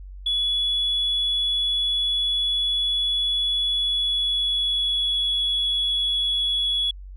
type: tone with pitch glide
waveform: sine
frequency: 3400 to 3377 Hz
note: G#7 to G#7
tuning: +40 to +28 cents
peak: -19 dBFS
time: 0.26-6.91 s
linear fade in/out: 5 ms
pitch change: -12 cents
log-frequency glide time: 3.7-5.21 s
effects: tanh soft clip ceiling -16 dBFS + added 47 Hz sine -36 dBFS peak until 7.16 s